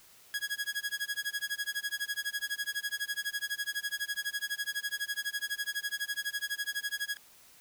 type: tone with tremolo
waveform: sawtooth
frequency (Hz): 1661.2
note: G#6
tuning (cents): 0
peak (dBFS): -26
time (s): 0.34-7.17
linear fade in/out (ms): 0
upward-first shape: sine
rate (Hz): 12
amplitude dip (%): 100
effects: white hiss -58 dBFS RMS until 7.6 s